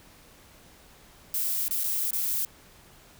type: noise with dropouts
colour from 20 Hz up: violet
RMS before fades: -28 dBFS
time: 1.34-2.45 s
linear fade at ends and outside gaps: 1 ms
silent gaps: 1.682-1.709 / 1.836-1.84 / 2.108-2.131 s
effects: pink hiss -54 dBFS RMS until 3.19 s